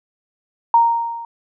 sine tone with level ramp, 930 Hz, A#5, 4 cents flat, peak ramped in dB -7 to -29 dBFS, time 0.74-1.25 s, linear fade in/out 2 ms, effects none

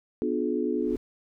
sine chord, B diminished seventh, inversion none, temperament just, 246.9 / 296.3 / 355.6 / 426.7 Hz, B3 / D4 / F4 / Ab4, 0 / +15 / +31 / +47 cents, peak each -30 dBFS, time 0.22-0.96 s, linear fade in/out 0 ms
brown noise with exponential growth, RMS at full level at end -40 dBFS, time 0.6-0.97 s, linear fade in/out 2 ms, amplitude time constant 79 ms
effects none

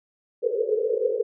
pink band-pass noise, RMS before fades -24 dBFS, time 0.42-1.23 s, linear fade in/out 20 ms, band 420 to 500 Hz, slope 96 dB/octave, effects none

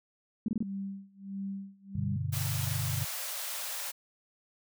sine tone bursts, 217.9 Hz, A3, 17 cents flat, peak -26 dBFS, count 4, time 0.46-0.627 s, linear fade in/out 2 ms, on 23 ms, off 25 ms
sine tone with tremolo, 196 Hz, G3, in tune, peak -33 dBFS, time 0.62-2.17 s, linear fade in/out 10 ms, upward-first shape sine, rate 1.5 Hz, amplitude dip 95%
sine chord, G major, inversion none, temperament equal with one note detuned, 97.38 / 123.47 / 146.83 Hz, G2 / B2 / D3, -11 / 0 / 0 cents, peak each -34 / -35 / -35 dBFS, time 1.95-3.05 s, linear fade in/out 5 ms
white high-pass noise, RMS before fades -37 dBFS, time 2.32-3.92 s, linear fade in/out 20 ms, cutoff 510 Hz, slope 96 dB/octave
effects none

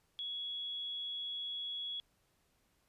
sine tone, 3355 Hz, G#7, 17 cents sharp, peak -38 dBFS, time 0.19-2 s, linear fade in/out 0 ms, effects pink hiss -75 dBFS RMS until 2.88 s + resampled to 32000 Hz

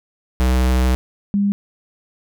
square / sine tone pair in turn, 63.4 / 201.3 Hz, B1 / G3, +46 / +46 cents, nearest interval octave + minor sixth, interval 2000 cents, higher second, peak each -14 dBFS, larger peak neither, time 0.4-0.95 / 1.34-1.52 s, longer first, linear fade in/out 0 ms, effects none

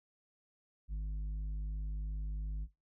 sine tone with tanh clipping, 51.4 Hz, G#1, 17 cents flat, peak -36 dBFS, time 0.88-2.68 s, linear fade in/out 50 ms, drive 6 dB, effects noise-tail reverb RT60 0.2 s tail -17 dB re dry

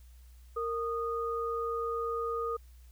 sine tone pair together, 461.9 / 1233 Hz, A#4 / D#6, -16 / -16 cents, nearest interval octave + perfect fourth, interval 1700 cents, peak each -33 / -34 dBFS, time 0.56-2.57 s, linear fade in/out 10 ms, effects added 61 Hz sine -51 dBFS peak until 2.91 s + white hiss -67 dBFS RMS until 2.91 s

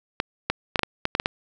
clicks, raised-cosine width 0.3 ms, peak -5 dBFS, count 9, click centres 0.201 / 0.5 / 0.758 / 0.793 / 0.833 / 1.054 / 1.151 / 1.199 / 1.259 s, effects none

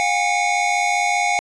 square tone cluster, 714 / 809 / 2207 Hz, F5 / G#5 / C#7, +38 / -46 / -8 cents, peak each -22 dBFS, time 0-1.39 s, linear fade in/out 0 ms, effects resampled to 22050 Hz

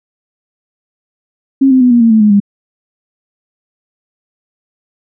sine tone with pitch steps, 270.3 / 259.3 / 248.7 / 238.6 / 228.9 / 219.6 / 210.6 / 202 Hz, C#4 / C4 / B3 / A#3 / A#3 / A3 / G#3 / G#3, -44 / -15 / +12 / +41 / -31 / -3 / +24 / -48 cents, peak -4 dBFS, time 1.61-2.402 s, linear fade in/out 10 ms, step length 99 ms, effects none

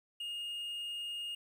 triangle tone, 2845 Hz, F7, 31 cents sharp, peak -36 dBFS, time 0.2-1.35 s, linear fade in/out 5 ms, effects 11-bit

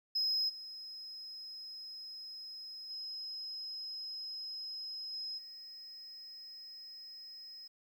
sine tone with level steps, 5110 Hz, D#8, 45 cents sharp, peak -28 / -44 / -40 / -38 / -47 dBFS, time 0.15-7.68 s, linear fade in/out 10 ms, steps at 0.48 / 2.89 / 5.12 / 5.37 s, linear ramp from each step 20 ms, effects tanh soft clip ceiling -28 dBFS + 11-bit

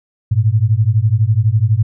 sine beating tone pair, 103.3 / 115.3 Hz, G#2 / A#2, -9 / -19 cents, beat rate 12 Hz, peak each -13 dBFS, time 0.31-1.83 s, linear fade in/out 10 ms, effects none

